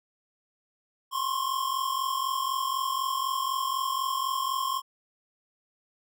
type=tone pair together; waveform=square; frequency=1046.5 / 1090.5 Hz; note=C6 / C#6; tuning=0 / -29 cents; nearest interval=minor second; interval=71 cents; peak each=-30 / -31 dBFS; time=1.11-4.82 s; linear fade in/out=50 ms; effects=none